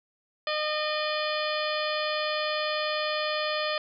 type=harmonic tone with a mistuned harmonic; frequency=610 Hz; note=D#5; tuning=34 cents flat; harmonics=1 / 2 / 3 / 4 / 5 / 6 / 7 / 8; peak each=-30 / -33 / -35 / -36 / -37 / -38 / -38 / -39 dBFS; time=0.47-3.78 s; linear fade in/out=2 ms; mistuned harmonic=6; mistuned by=-92 cents; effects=none